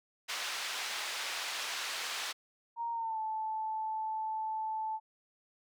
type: band-pass noise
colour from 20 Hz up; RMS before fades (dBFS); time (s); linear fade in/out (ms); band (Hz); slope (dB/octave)
white; -38; 0.28-2.33; 20; 780 to 4400; 12
type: tone with pitch glide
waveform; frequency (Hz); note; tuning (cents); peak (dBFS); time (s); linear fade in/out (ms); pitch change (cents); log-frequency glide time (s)
sine; 932.3 to 874.9; A#5 to A5; 0 to -10; -33; 2.76-5; 50; -110; 2.92-3.19
effects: none